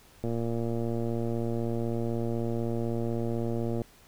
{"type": "click train", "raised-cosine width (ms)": 2, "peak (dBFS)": -19, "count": 416, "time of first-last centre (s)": [0.24, 3.818], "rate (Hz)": 116, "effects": ["pink hiss -57 dBFS RMS until 4.07 s"]}